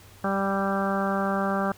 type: harmonic tone with a mistuned harmonic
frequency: 196 Hz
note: G3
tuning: in tune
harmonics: 1 / 2 / 3 / 4 / 5 / 6 / 7 / 8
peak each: -27 / -33 / -30 / -31 / -37 / -32 / -34 / -35 dBFS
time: 0.24-1.72 s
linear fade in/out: 2 ms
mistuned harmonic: 7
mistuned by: -15 cents
effects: added 97 Hz sine -52 dBFS peak until 1.77 s + pink hiss -52 dBFS RMS until 1.77 s